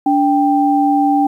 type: tone pair together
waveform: sine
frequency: 289.1 / 787 Hz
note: D4 / G5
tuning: -27 / +7 cents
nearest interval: octave + perfect fourth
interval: 1734 cents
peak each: -13 dBFS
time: 0.06-1.27 s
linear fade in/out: 5 ms
effects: 8-bit